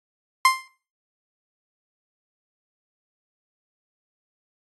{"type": "tone with exponential decay", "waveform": "30% pulse", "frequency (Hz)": 1049, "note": "C6", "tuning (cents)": 4, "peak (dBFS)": -8, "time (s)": [0.45, 0.68], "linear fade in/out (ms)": 2, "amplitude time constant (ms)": 48, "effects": ["noise-tail reverb RT60 0.4 s tail -17 dB re dry", "AAC 32 kbps"]}